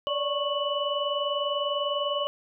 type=tone cluster; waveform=sine; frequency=571 / 591 / 1101 / 2965 Hz; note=D5 / D5 / C#6 / F#7; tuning=-49 / +11 / -12 / +3 cents; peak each=-31 dBFS; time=0.07-2.27 s; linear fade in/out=0 ms; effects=none